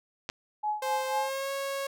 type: clicks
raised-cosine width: 0.2 ms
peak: -17 dBFS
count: 2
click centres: 0.291 / 0.299 s
type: tone with tremolo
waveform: sine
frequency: 846 Hz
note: G#5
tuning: 32 cents sharp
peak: -25 dBFS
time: 0.63-1.3 s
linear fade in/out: 10 ms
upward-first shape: triangle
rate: 4.1 Hz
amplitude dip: 90%
type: tone with pitch glide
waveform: sawtooth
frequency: 523.3 to 550 Hz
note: C5 to C#5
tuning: 0 to -14 cents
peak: -27 dBFS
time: 0.82-1.87 s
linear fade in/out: 5 ms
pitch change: +86 cents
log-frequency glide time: 1.09-1.51 s
effects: none